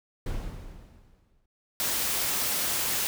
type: noise with exponential decay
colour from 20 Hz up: brown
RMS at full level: -29 dBFS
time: 0.26-1.46 s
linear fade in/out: 5 ms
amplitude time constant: 260 ms
type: noise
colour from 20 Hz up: white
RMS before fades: -28 dBFS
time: 1.8-3.07 s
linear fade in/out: 0 ms
effects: none